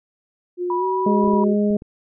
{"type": "tone with pitch glide", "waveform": "sine", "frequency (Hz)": [356.2, 376.3], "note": ["F4", "F#4"], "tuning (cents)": [34, 29], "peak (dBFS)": -21, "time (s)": [0.57, 1.56], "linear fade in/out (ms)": 50, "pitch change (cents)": 95, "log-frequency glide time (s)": [0.77, 0.85]}
{"type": "tone with vibrato", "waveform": "sine", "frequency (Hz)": 975, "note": "B5", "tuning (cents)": -23, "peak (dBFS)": -21, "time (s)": [0.7, 1.44], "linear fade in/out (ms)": 2, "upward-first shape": "sine", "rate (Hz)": 3.9, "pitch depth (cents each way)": 11}
{"type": "harmonic tone", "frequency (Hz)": 207.1, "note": "G#3", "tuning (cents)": -5, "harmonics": [1, 2, 3], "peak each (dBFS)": [-17, -22, -26], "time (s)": [1.06, 1.77], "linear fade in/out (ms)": 5}
{"type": "clicks", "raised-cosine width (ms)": 3, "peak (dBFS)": -25, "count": 5, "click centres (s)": [1.242, 1.277, 1.336, 1.706, 1.821]}
{"effects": []}